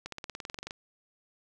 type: accelerating click train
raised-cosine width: 0.2 ms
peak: -21 dBFS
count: 14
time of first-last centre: 0.06-0.709 s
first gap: 63 ms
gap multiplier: 0.96
effects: none